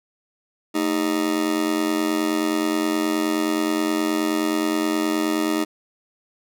40% pulse tone with amplitude modulation, 311.1 Hz, D#4, in tune, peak -15 dBFS, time 0.74-5.65 s, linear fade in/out 20 ms, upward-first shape sine, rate 89.5 Hz, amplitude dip 90%, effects none

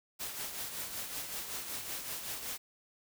white noise with tremolo, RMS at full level -38 dBFS, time 0.19-2.58 s, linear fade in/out 20 ms, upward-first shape triangle, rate 5.3 Hz, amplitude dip 55%, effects none

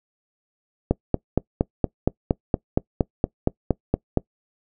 click train, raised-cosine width 2 ms, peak -4 dBFS, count 15, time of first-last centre 0.91-4.173 s, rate 4.29 Hz, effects noise-tail reverb RT60 0.1 s tail -23 dB re dry

